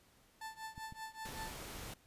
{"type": "tone with tremolo", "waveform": "30% pulse", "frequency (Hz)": 882, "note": "A5", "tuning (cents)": 4, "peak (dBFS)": -39, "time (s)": [0.41, 1.52], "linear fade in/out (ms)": 5, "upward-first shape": "triangle", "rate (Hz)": 5.2, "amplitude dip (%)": 95}
{"type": "clicks", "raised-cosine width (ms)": 5, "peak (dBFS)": -38, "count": 2, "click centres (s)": [0.779, 0.924]}
{"type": "noise", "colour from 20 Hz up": "pink", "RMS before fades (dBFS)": -47, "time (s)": [1.25, 1.94], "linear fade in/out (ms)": 5}
{"effects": ["pink hiss -68 dBFS RMS until 2.06 s", "resampled to 32000 Hz"]}